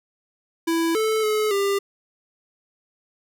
square tone with pitch steps, 330.9 / 437.6 / 428.2 / 398.1 Hz, E4 / A4 / A4 / G4, +7 / -9 / -47 / +27 cents, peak -20 dBFS, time 0.67-1.79 s, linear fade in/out 10 ms, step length 280 ms, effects none

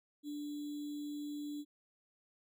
sine tone with sample-and-hold, 293.7 Hz, D4, in tune, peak -39 dBFS, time 0.23-1.65 s, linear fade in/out 50 ms, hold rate 3675 Hz, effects none

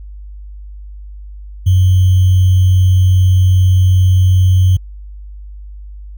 sine tone with sample-and-hold, 92.5 Hz, F#2, in tune, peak -6 dBFS, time 1.66-4.77 s, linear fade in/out 10 ms, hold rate 3150 Hz, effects added 50 Hz sine -28 dBFS peak until 6.17 s

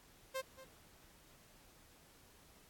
sawtooth tone with echo, 527 Hz, C5, 12 cents sharp, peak -34 dBFS, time 0.34-0.42 s, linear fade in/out 20 ms, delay 230 ms, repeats 1, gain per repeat -15 dB, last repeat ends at 0.65 s, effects pink hiss -64 dBFS RMS until 2.69 s + AAC 64 kbps

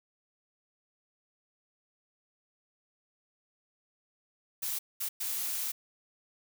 blue noise bursts at uneven times, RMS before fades -34 dBFS, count 3, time 4.62-4.79 / 5-5.09 / 5.2-5.72 s, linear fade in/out 10 ms, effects none

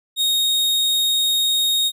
40% pulse tone, 3729 Hz, A#7, in tune, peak -15 dBFS, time 0.16-1.92 s, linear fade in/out 50 ms, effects none

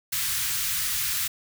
white band-stop noise, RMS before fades -27 dBFS, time 0.12-1.28 s, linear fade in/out 10 ms, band 150 to 1300 Hz, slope 24 dB/octave, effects none

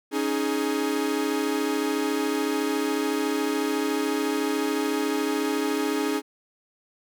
45% pulse chord, C# suspended second, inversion none, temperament equal with one note detuned, 277.2 / 311.1 / 418.7 Hz, C#4 / D#4 / G#4, 0 / 0 / +14 cents, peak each -28 dBFS, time 0.11-6.22 s, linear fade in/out 50 ms, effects none

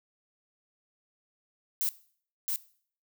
violet noise with echo, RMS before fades -29 dBFS, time 1.81-1.89 s, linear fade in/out 0 ms, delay 670 ms, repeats 1, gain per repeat -2 dB, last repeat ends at 2.56 s, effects noise-tail reverb RT60 0.5 s tail -18 dB re dry

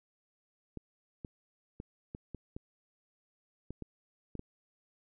clicks, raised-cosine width 3 ms, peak -28 dBFS, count 10, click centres 0.773 / 1.248 / 1.801 / 2.149 / 2.347 / 2.565 / 3.706 / 3.823 / 4.353 / 4.394 s, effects none

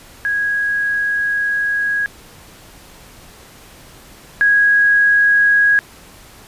sine tone pair in turn, 1653 / 1653 Hz, G#6 / G#6, -9 / -9 cents, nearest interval unison, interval 0 cents, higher neither, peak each -15 / -9 dBFS, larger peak second, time 0.25-2.06 / 4.41-5.79 s, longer first, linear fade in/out 0 ms, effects pink hiss -42 dBFS RMS until 6.47 s + resampled to 32000 Hz

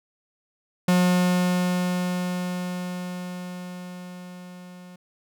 45% pulse tone with level ramp, 180 Hz, F#3, 47 cents flat, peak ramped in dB -16 to -42 dBFS, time 0.88-4.96 s, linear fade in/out 5 ms, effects none

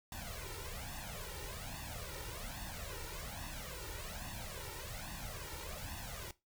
pink noise with flanger, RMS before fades -45 dBFS, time 0.12-6.31 s, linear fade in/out 2 ms, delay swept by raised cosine 1.1 to 2.2 ms, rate 1.2 Hz, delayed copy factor +0.85, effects noise-tail reverb RT60 0.2 s tail -17 dB re dry

